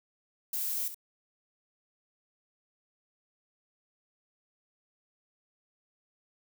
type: noise with echo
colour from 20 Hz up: violet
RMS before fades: -33 dBFS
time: 0.53-0.88 s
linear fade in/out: 2 ms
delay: 65 ms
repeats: 1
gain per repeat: -10 dB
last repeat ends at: 0.945 s
effects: none